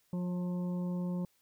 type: harmonic tone with a mistuned harmonic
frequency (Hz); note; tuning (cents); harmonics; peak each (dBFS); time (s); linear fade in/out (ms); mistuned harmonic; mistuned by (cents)
177.8; F3; +31; 1 / 2 / 3 / 5 / 6; -32 / -46 / -46 / -53 / -57; 0.13-1.25; 2; 3; +18
effects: white hiss -72 dBFS RMS until 1.41 s